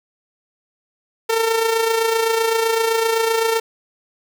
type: tone with amplitude modulation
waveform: sawtooth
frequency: 452.4 Hz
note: A4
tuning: 48 cents sharp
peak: -10 dBFS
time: 1.29-3.6 s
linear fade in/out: 10 ms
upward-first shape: sine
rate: 27.8 Hz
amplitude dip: 50%
effects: none